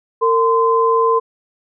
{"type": "tone pair together", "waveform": "sine", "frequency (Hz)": [455.9, 1030], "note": ["A#4", "C6"], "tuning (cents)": [-39, -28], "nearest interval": "octave + major second", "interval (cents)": 1411, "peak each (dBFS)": -14, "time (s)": [0.21, 1.2], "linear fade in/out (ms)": 20, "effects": []}